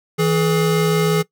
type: tone pair together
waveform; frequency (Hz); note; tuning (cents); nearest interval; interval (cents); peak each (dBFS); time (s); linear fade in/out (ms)
square; 162.8 / 422.3; E3 / G#4; -21 / +29; octave + perfect fourth; 1650; -18; 0.18-1.23; 20
effects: noise-tail reverb RT60 0.1 s tail -20 dB re dry